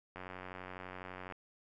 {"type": "click train", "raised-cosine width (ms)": 0.5, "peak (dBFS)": -30, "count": 108, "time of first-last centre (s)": [0.16, 1.323], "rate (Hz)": 92, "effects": []}